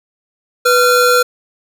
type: tone pair together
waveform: square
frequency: 493.7 / 1378 Hz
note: B4 / F6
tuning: -1 / -24 cents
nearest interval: octave + tritone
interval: 1777 cents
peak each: -12 dBFS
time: 0.65-1.23 s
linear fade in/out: 10 ms
effects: none